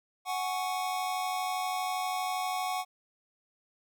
square chord, F# suspended second, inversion none, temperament just, 740 / 832.5 / 1110 Hz, F#5 / G#5 / C#6, 0 / +4 / +2 cents, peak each -33 / -39 / -37 dBFS, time 0.25-2.85 s, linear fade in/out 50 ms, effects none

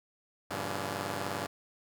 5% pulse chord, G diminished seventh, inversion none, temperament just, 98 / 117.6 / 141.12 / 169.34 Hz, G2 / Bb2 / Db3 / Fb3, 0 / +16 / +31 / +47 cents, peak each -26 / -31 / -29 / -30 dBFS, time 0.5-1.47 s, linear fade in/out 10 ms, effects none

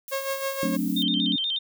violet noise, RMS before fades -39 dBFS, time 0.08-1.03 s, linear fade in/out 0 ms
sawtooth tone with tremolo, 543 Hz, C#5, 36 cents flat, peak -21 dBFS, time 0.11-0.77 s, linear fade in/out 20 ms, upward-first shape sine, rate 6.3 Hz, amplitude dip 60%
sine chord, D dominant seventh, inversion first, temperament just, 183.54 / 220.2 / 264.3 / 293.7 Hz, F#3 / A3 / C4 / D4, -14 / +2 / +18 / 0 cents, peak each -29 dBFS, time 0.63-1.36 s, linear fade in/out 2 ms
sine tone with vibrato, 3378 Hz, G#7, 29 cents sharp, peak -24 dBFS, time 0.96-1.59 s, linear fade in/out 10 ms, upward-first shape square, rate 8.3 Hz, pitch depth 130 cents each way
effects none

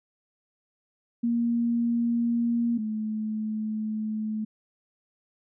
sine tone pair in turn, 235 / 216.2 Hz, A#3 / A3, +14 / -30 cents, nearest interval minor second, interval 144 cents, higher first, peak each -22 / -27 dBFS, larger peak first, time 1.23-2.78 / 2.78-4.45 s, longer second, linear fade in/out 10 ms, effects none

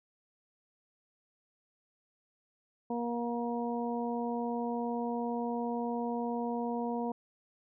harmonic tone, 237.2 Hz, A#3, 30 cents sharp, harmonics 1 / 2 / 3 / 4, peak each -34 / -37 / -39 / -40 dBFS, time 2.9-7.12 s, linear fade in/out 5 ms, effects none

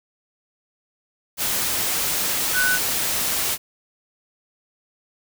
sine tone in noise, 1493 Hz, F#6, 15 cents sharp, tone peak -18 dBFS, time 2.53-2.79 s, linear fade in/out 50 ms, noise white, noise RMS -23 dBFS, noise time 1.37-3.58 s, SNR +2 dB, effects none

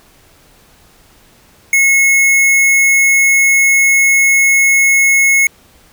square tone, 2180 Hz, C#7, 29 cents flat, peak -8 dBFS, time 1.73-5.47 s, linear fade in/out 2 ms, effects pink hiss -47 dBFS RMS until 5.92 s

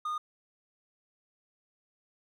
triangle tone, 1225 Hz, D#6, 27 cents flat, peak -29 dBFS, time 0.05-0.18 s, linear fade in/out 5 ms, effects none

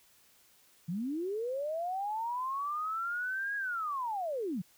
sine linear two-way sweep, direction up then down, 157.1 to 1660 to 157.1 Hz, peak -32 dBFS, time 0.88-4.62 s, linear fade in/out 10 ms, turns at 3.56 s, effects white hiss -64 dBFS RMS until 4.77 s

